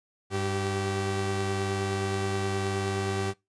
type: tone pair together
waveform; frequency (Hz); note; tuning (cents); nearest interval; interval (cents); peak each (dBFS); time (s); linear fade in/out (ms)
sawtooth; 99.05 / 386.7; G2 / G4; +18 / -24; 2 octaves; 2358; -26; 0.3-3.34; 50
effects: noise-tail reverb RT60 0.2 s tail -21 dB re dry + resampled to 22050 Hz